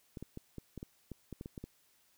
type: clicks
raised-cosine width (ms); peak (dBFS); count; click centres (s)
3; -30; 12; 0.172 / 0.226 / 0.374 / 0.583 / 0.777 / 0.829 / 1.117 / 1.327 / 1.411 / 1.459 / 1.578 / 1.64
effects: white hiss -70 dBFS RMS until 2.17 s